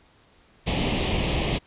pink noise with comb filter, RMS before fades -24 dBFS, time 0.66-1.59 s, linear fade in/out 20 ms, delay 0.34 ms, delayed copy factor +0.8, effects pink hiss -58 dBFS RMS until 1.66 s + resampled to 8000 Hz

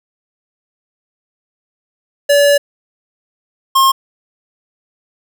square tone pair in turn, 573 / 1070.8 Hz, D5 / C6, -43 / +40 cents, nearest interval major seventh, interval 1083 cents, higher second, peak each -8 dBFS, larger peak neither, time 2.29-2.58 / 3.75-3.92 s, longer first, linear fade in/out 10 ms, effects none

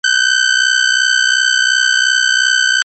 sawtooth ring-modulated tone, 1533 Hz, G6, 39 cents flat, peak -3 dBFS, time 0.04-2.82 s, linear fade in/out 0 ms, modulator 31.4 Hz, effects MP3 32 kbps

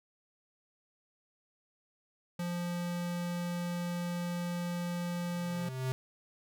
square tone, 174.61 Hz, F3, in tune, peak -34 dBFS, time 2.39-5.69 s, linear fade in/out 5 ms
square tone with exponential growth, 130 Hz, C3, 11 cents flat, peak -30 dBFS, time 5.09-5.92 s, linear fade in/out 0 ms, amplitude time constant 180 ms
effects none

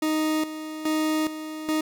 40% pulse tone with tremolo, 311.1 Hz, D#4, in tune, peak -21 dBFS, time 0.02-1.81 s, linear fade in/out 5 ms, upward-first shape square, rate 1.2 Hz, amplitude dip 70%, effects none

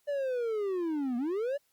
triangle linear two-way sweep, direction down then up, 587.3 to 233.1 to 587.3 Hz, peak -27 dBFS, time 0.07-1.58 s, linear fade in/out 20 ms, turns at 1.17 s, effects white hiss -72 dBFS RMS until 1.72 s + Opus 48 kbps

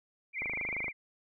sine tone with vibrato, 2217 Hz, C#7, in tune, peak -33 dBFS, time 0.33-0.93 s, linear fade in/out 50 ms, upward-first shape sine, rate 18 Hz, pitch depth 140 cents each way
click train, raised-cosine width 1 ms, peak -28 dBFS, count 13, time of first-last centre 0.42-0.882 s, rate 26 Hz
effects none

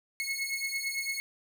sawtooth beating tone pair, 2179 / 2187.9 Hz, C#7 / C#7, -30 / -23 cents, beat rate 8.9 Hz, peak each -31 dBFS, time 0.2-1.2 s, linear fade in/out 0 ms, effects none

